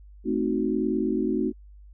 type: chord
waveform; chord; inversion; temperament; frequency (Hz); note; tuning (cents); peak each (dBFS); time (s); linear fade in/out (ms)
sine; A diminished seventh; none; equal; 220 / 261.6 / 311.1 / 370; A3 / C4 / Eb4 / Gb4; 0 / 0 / 0 / 0; -28; 0.24-1.53; 50
effects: added 50 Hz sine -45 dBFS peak until 1.93 s